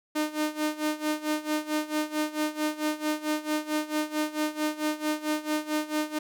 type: tone with tremolo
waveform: sawtooth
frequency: 304.9 Hz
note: D#4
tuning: 35 cents flat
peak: -20 dBFS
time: 0.15-6.19 s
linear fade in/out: 10 ms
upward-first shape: sine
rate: 4.5 Hz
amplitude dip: 85%
effects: none